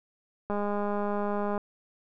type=click train; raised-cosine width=1 ms; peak=-18 dBFS; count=222; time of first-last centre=0.5-1.578 s; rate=205 Hz; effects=none